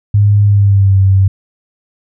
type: tone with pitch glide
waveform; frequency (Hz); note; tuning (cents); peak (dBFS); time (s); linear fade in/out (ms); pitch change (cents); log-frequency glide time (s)
sine; 102.7 to 96.38; G#2 to G2; -19 to -29; -5; 0.14-1.28; 5; -110; 0.44-0.98
effects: none